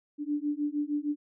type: beating tone pair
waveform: sine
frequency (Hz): 290.7 / 297.2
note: D4 / D4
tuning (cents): -18 / +21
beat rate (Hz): 6.5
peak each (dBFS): -31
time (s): 0.18-1.16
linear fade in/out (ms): 50
effects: none